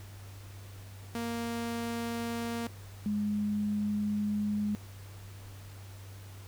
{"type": "tone pair in turn", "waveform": ["sawtooth", "sine"], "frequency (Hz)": [233.1, 208.1], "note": ["A#3", "G#3"], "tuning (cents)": [0, 4], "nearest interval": "major second", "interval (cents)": 196, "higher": "first", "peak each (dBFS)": [-29, -28], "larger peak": "second", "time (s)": [[1.15, 2.67], [3.06, 4.75]], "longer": "second", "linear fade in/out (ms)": 0, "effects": ["added 98 Hz sine -45 dBFS peak until 6.47 s", "pink hiss -54 dBFS RMS until 6.47 s"]}